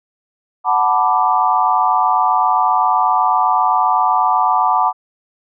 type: chord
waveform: sine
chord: B minor seventh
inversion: second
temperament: equal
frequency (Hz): 740 / 880 / 987.8 / 1174.7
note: F#5 / A5 / B5 / D6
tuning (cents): 0 / 0 / 0 / 0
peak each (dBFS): -17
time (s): 0.64-4.93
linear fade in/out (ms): 50
effects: none